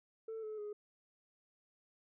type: tone with pitch steps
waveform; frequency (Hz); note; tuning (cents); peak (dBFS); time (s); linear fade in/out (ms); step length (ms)
sine; 445.4 / 431 / 417; A4 / A4 / G#4; +21 / -36 / +7; -39; 0.28-0.73; 5; 150
effects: tanh soft clip ceiling -39 dBFS